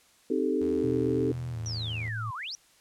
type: chord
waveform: sine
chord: A half-diminished seventh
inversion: first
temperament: equal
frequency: 261.6 / 311.1 / 392 / 440 Hz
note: C4 / Eb4 / G4 / A4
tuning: 0 / 0 / 0 / 0 cents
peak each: -30 dBFS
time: 0.3-1.32 s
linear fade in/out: 5 ms
type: tone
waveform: sawtooth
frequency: 81.4 Hz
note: E2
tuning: 21 cents flat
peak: -38 dBFS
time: 0.61-2.09 s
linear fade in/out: 0 ms
type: tone with pitch glide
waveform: sine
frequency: 123.47 to 110.64 Hz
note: B2 to A2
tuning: 0 to +10 cents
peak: -32 dBFS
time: 0.83-2.31 s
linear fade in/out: 10 ms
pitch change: -190 cents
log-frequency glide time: 1.5-1.59 s
type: exponential two-way sweep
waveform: sine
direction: down then up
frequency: 6000 to 973 to 6000 Hz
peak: -34 dBFS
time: 1.66-2.55 s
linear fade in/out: 0 ms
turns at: 2.34 s
effects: white hiss -61 dBFS RMS until 2.8 s + low-pass 10000 Hz 12 dB/octave